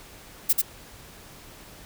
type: noise with echo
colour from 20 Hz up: violet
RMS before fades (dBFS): -19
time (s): 0.49-0.53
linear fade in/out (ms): 10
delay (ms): 88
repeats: 1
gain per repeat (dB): -2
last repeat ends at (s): 0.618
effects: pink hiss -47 dBFS RMS until 1.85 s